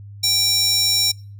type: tone with high-pass filter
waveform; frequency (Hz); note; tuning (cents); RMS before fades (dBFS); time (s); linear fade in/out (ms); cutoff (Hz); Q
square; 784; G5; 0; -18; 0.23-1.12; 10; 4900; 4.4
effects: noise-tail reverb RT60 0.4 s tail -26 dB re dry + added 101 Hz sine -35 dBFS peak until 1.39 s